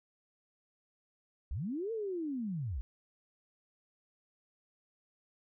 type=linear two-way sweep; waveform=sine; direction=up then down; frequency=47.91 to 463.7 to 47.91 Hz; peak=-34 dBFS; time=1.51-2.81 s; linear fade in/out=0 ms; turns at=1.92 s; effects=none